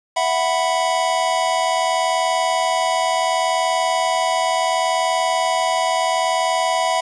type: chord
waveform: square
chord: E suspended second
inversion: none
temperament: equal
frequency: 659.3 / 740 / 987.8 Hz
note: E5 / F#5 / B5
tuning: 0 / 0 / 0 cents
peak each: -22 dBFS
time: 0.16-7.01 s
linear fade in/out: 10 ms
effects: resampled to 22050 Hz + 7-bit